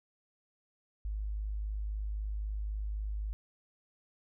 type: tone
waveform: sine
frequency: 51.91 Hz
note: G#1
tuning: in tune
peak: -33 dBFS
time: 1.05-3.33 s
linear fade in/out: 0 ms
effects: none